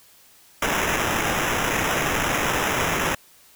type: noise with sample-and-hold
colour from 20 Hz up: violet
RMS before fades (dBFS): -23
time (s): 0.62-3.15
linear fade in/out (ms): 5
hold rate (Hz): 4410
effects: white hiss -53 dBFS RMS until 3.55 s